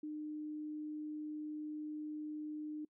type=tone; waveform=sine; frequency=303.5 Hz; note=D#4; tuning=43 cents flat; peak=-40 dBFS; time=0.03-2.85 s; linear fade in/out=5 ms; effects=noise-tail reverb RT60 0.1 s tail -25 dB re dry